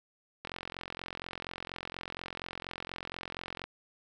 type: click train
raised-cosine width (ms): 0.3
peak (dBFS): -22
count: 142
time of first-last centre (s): 0.45-3.64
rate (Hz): 44.2
effects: none